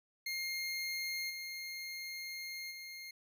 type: tone with level steps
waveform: 25% pulse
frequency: 2128 Hz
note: C7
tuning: 29 cents sharp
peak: -33 / -38 / -42 dBFS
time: 0.26-3.11 s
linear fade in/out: 5 ms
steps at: 1.29 / 2.7 s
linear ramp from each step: 20 ms
effects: none